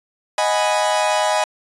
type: chord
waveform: 40% pulse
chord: G# minor seventh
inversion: second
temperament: equal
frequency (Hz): 622.3 / 740 / 830.6 / 987.8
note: D#5 / F#5 / G#5 / B5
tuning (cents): 0 / 0 / 0 / 0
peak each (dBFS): -19 / -24 / -20 / -22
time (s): 0.38-1.44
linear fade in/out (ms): 2
effects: resampled to 24000 Hz